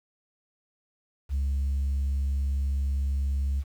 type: tone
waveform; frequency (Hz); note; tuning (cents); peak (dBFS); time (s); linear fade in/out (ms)
sine; 68.9; C#2; -10; -22; 1.29-3.64; 50
effects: tanh soft clip ceiling -22 dBFS + 9-bit